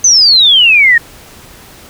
sine exponential sweep, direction down, 6270 to 1819 Hz, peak -3 dBFS, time 0.04-0.98 s, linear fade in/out 5 ms, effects pink hiss -36 dBFS RMS until 1.89 s

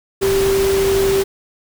sine tone in noise, 389.9 Hz, G4, 9 cents flat, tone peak -13 dBFS, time 0.21-1.24 s, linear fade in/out 20 ms, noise pink, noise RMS -23 dBFS, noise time 0.21-1.24 s, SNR +7 dB, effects none

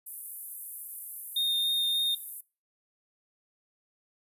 pink high-pass noise, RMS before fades -39 dBFS, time 0.06-2.41 s, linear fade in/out 10 ms, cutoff 10000 Hz, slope 48 dB/octave
triangle tone with vibrato, 3666 Hz, A#7, 30 cents flat, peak -24 dBFS, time 1.36-2.15 s, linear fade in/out 5 ms, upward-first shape sine, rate 3.4 Hz, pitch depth 10 cents each way
effects noise-tail reverb RT60 0.3 s tail -21 dB re dry + resampled to 32000 Hz

